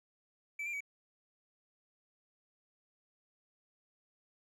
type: tone with pitch steps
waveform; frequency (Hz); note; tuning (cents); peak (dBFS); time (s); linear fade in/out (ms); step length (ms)
triangle; 2314 / 2385 / 2270; D7 / D7 / C#7; -26 / +26 / +41; -35; 0.59-0.806; 5; 72
effects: none